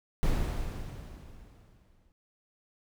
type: noise with exponential decay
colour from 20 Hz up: brown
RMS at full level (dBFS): -26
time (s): 0.23-2.12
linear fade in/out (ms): 0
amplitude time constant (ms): 410
effects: none